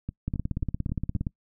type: two click trains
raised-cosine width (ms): 5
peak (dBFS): -16 / -19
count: 18 / 5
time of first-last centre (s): 0.28-1.268 / 0.09-1.162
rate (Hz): 17.2 / 3.73
effects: noise-tail reverb RT60 0.1 s tail -24 dB re dry